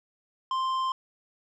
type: tone with tanh clipping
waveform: sine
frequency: 1046.5 Hz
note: C6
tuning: in tune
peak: -27 dBFS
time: 0.51-0.92 s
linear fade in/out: 2 ms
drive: 9 dB
effects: none